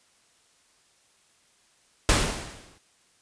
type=noise with exponential decay; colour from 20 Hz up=pink; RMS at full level=-18 dBFS; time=2.09-2.78 s; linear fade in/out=0 ms; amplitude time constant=150 ms; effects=white hiss -63 dBFS RMS until 3.21 s + resampled to 22050 Hz